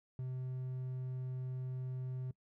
triangle tone, 128.5 Hz, C3, 31 cents flat, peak -36 dBFS, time 0.19-2.31 s, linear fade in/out 2 ms, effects noise-tail reverb RT60 0.1 s tail -21 dB re dry

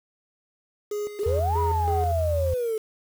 triangle tone with tremolo, 415.6 Hz, G#4, 1 cent sharp, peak -24 dBFS, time 0.91-2.12 s, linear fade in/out 5 ms, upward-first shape square, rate 3.1 Hz, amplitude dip 70%
sine exponential two-way sweep, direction up then down, 387.4 to 987.8 to 429.2 Hz, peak -23 dBFS, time 1.19-2.78 s, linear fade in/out 5 ms, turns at 1.59 s
sine tone, 83.4 Hz, E2, 21 cents sharp, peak -23 dBFS, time 1.26-2.54 s, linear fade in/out 5 ms
effects tanh soft clip ceiling -13 dBFS + 7-bit

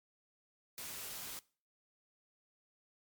white noise, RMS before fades -45 dBFS, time 0.78-1.39 s, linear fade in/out 0 ms, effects noise-tail reverb RT60 0.4 s tail -22 dB re dry + MP3 96 kbps

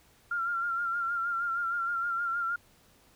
sine tone with vibrato, 1383 Hz, F6, 17 cents flat, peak -28 dBFS, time 0.31-2.56 s, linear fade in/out 5 ms, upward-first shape sine, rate 6.4 Hz, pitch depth 44 cents each way, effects pink hiss -62 dBFS RMS until 3.15 s

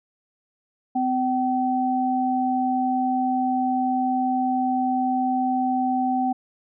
sine tone pair together, 255.4 / 765.3 Hz, C4 / G5, -42 / -42 cents, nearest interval octave + perfect fifth, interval 1900 cents, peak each -23 / -22 dBFS, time 0.95-6.33 s, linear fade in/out 10 ms, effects none

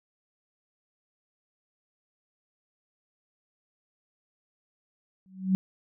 sine tone with exponential growth, 188.8 Hz, F#3, 35 cents sharp, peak -17 dBFS, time 5.26-5.55 s, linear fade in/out 0 ms, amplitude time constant 62 ms, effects none

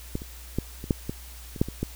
clicks, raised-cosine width 3 ms, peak -15 / -26 / -12 / -23 / -8 / -16 / -24 / -7 / -21 / -13 dBFS, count 10, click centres 0.154 / 0.219 / 0.586 / 0.841 / 0.908 / 1.095 / 1.562 / 1.615 / 1.686 / 1.83 s, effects added 60 Hz sine -42 dBFS peak until 1.95 s + white hiss -47 dBFS RMS until 1.95 s

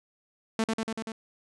sawtooth tone with echo, 223.1 Hz, A3, 24 cents sharp, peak -20 dBFS, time 0.59-0.64 s, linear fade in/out 2 ms, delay 96 ms, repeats 5, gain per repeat -2 dB, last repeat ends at 1.12 s, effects resampled to 22050 Hz

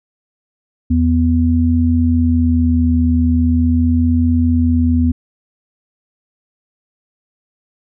sine tone pair together, 82.16 / 246.9 Hz, E2 / B3, -5 / 0 cents, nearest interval octave + perfect fifth, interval 1905 cents, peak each -13 dBFS, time 0.9-5.12 s, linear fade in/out 10 ms, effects none

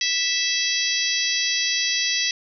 harmonic tone with a mistuned harmonic, 657 Hz, E5, 6 cents flat, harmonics 3 / 4 / 5 / 6 / 7 / 8 / 9, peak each -28 / -28 / -28 / -28 / -28 / -28 / -28 dBFS, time 0.01-2.31 s, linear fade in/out 2 ms, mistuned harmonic 7, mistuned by +20 cents, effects none

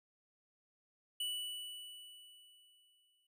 square tone with exponential decay, 2960 Hz, F#7, in tune, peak -36 dBFS, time 1.2-3.27 s, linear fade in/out 5 ms, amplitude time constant 450 ms, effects none

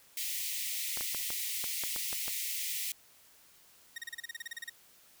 white high-pass noise, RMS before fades -36 dBFS, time 0.17-2.92 s, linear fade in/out 2 ms, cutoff 1900 Hz, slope 96 dB/octave
clicks, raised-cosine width 0.5 ms, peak -26 dBFS, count 9, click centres 0.973 / 1.009 / 1.147 / 1.304 / 1.641 / 1.837 / 1.962 / 2.129 / 2.281 s
sawtooth tone bursts, 1863 Hz, A#6, 2 cents flat, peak -34 dBFS, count 14, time 3.96-4.697 s, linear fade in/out 5 ms, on 22 ms, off 33 ms
effects white hiss -61 dBFS RMS until 5.2 s

